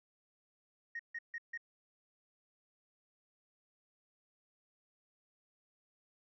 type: tone bursts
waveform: sine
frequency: 1864.7 Hz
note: A#6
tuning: in tune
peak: -38 dBFS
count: 4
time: 0.95-1.576 s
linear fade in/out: 5 ms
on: 44 ms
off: 150 ms
effects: tanh soft clip ceiling -34 dBFS